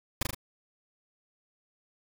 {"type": "noise with echo", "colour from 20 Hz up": "pink", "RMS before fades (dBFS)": -27, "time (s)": [0.21, 0.23], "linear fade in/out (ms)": 5, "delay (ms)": 39, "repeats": 3, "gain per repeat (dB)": -3, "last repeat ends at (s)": 0.347, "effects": []}